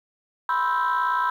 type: chord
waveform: sine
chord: C major seventh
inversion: third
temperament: equal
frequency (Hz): 987.8 / 1046.5 / 1318.5 / 1568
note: B5 / C6 / E6 / G6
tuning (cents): 0 / 0 / 0 / 0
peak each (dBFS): -22 / -27 / -25 / -27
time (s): 0.49-1.3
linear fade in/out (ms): 2
effects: tanh soft clip ceiling -15 dBFS + 9-bit